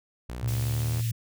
sawtooth exponential sweep, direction up, 59.1 to 83 Hz, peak -30 dBFS, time 0.29-1.01 s, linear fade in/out 5 ms
sine tone, 115 Hz, A#2, 23 cents flat, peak -25 dBFS, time 0.42-1.12 s, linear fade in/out 10 ms
white high-pass noise, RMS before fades -40 dBFS, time 0.48-1.11 s, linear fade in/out 0 ms, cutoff 1900 Hz, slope 24 dB/octave
effects none

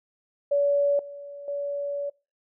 sine tone with level steps, 570 Hz, C#5, 48 cents sharp, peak -19 / -37 / -27 dBFS, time 0.51-2.1 s, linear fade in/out 10 ms, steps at 0.99 / 1.48 s, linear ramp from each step 2 ms, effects noise-tail reverb RT60 0.3 s tail -24 dB re dry

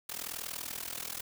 white noise with amplitude modulation, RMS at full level -36 dBFS, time 0.09-1.21 s, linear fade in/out 5 ms, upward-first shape sine, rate 40.7 Hz, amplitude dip 90%, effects none

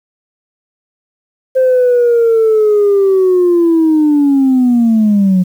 sine linear sweep, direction down, 523.3 to 179.1 Hz, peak -5 dBFS, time 1.55-5.44 s, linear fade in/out 20 ms, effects tanh soft clip ceiling -4 dBFS + 7-bit

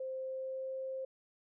sine tone with pitch glide, 523.3 to 527.5 Hz, C5 to C5, 0 to +14 cents, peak -37 dBFS, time 0-1.05 s, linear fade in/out 5 ms, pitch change +14 cents, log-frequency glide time 0.15-0.75 s, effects none

